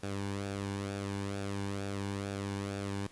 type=tone with flanger; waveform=sawtooth; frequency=99.4 Hz; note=G2; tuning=25 cents sharp; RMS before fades=-37 dBFS; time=0.03-3.07 s; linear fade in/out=5 ms; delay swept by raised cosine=0.97 to 1.58 ms; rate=2.2 Hz; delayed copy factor=-0.55; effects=pink hiss -58 dBFS RMS until 3.11 s + resampled to 24000 Hz